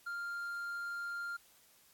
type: tone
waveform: triangle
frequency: 1397 Hz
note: F6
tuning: in tune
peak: -36 dBFS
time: 0.06-1.37 s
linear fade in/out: 10 ms
effects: white hiss -65 dBFS RMS until 1.93 s + AAC 64 kbps